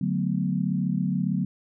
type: chord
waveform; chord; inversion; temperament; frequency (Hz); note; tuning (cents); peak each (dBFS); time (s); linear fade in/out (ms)
sine; B minor seventh; first; equal; 146.83 / 185 / 220 / 246.9; D3 / F#3 / A3 / B3; 0 / 0 / 0 / 0; -29 / -25 / -31 / -31; 0.01-1.45; 5
effects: none